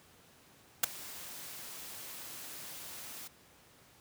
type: noise with ADSR envelope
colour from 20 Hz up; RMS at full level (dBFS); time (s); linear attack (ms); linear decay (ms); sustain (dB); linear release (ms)
white; -23; 0.83-3.28; 9; 7; -23; 10
effects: pink hiss -61 dBFS RMS until 4 s + high-pass 80 Hz 12 dB/octave